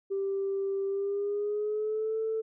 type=tone with pitch glide; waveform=sine; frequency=392 to 442.6 Hz; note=G4 to A4; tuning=0 to +10 cents; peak=-27 dBFS; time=0.1-2.42 s; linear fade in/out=20 ms; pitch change=+210 cents; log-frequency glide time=0.87-2.18 s; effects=tanh soft clip ceiling -23 dBFS